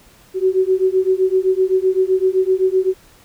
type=beating tone pair; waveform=sine; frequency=372.1 / 379.9 Hz; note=F#4 / F#4; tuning=+10 / +46 cents; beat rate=7.8 Hz; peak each=-16 dBFS; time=0.34-2.94 s; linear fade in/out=50 ms; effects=pink hiss -49 dBFS RMS until 3.24 s